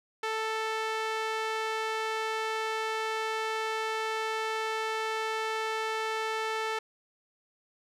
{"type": "tone with band-pass filter", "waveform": "sawtooth", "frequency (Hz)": 441, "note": "A4", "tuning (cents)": 4, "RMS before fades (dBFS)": -32, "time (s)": [0.23, 6.79], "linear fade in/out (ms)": 5, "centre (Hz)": 1700, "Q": 0.63, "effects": []}